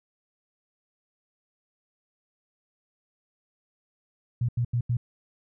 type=tone bursts; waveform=sine; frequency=120 Hz; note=B2; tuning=49 cents flat; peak=-22 dBFS; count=4; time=4.41-4.97 s; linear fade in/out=5 ms; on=77 ms; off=84 ms; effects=none